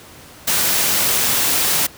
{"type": "noise", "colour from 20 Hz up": "white", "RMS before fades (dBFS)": -17, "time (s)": [0.47, 1.87], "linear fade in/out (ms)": 10, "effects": ["pink hiss -41 dBFS RMS until 1.97 s", "high-pass 60 Hz 12 dB/octave"]}